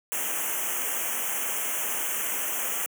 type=band-stop noise; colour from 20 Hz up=white; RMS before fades=-29 dBFS; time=0.12-2.86 s; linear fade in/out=0 ms; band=3200 to 5900 Hz; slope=96 dB/octave; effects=high-pass 300 Hz 12 dB/octave